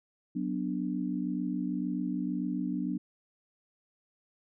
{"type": "chord", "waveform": "sine", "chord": "B minor", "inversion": "second", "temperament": "equal", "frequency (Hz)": [185, 246.9, 293.7], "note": ["F#3", "B3", "D4"], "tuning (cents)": [0, 0, 0], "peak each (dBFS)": -34, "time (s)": [0.35, 2.98], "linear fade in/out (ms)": 10, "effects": []}